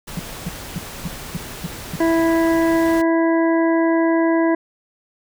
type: noise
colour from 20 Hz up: pink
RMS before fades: -33 dBFS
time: 0.07-3.02 s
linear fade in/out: 10 ms
type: tone bursts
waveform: sine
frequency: 170.5 Hz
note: F3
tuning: 41 cents flat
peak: -21 dBFS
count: 7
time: 0.17-1.958 s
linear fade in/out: 2 ms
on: 24 ms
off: 270 ms
type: harmonic tone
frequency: 329.6 Hz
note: E4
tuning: in tune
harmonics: 1 / 2 / 3 / 5 / 6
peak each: -15 / -21 / -25 / -29 / -31 dBFS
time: 2-4.55 s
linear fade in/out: 5 ms
effects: none